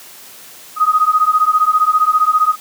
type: beating tone pair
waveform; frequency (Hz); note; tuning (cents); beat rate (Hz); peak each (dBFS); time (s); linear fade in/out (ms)
sine; 1244.5 / 1259.5; D#6 / D#6; 0 / +21; 15; -13; 0.76-2.56; 50
effects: white hiss -38 dBFS RMS until 2.6 s + high-pass 150 Hz 12 dB/octave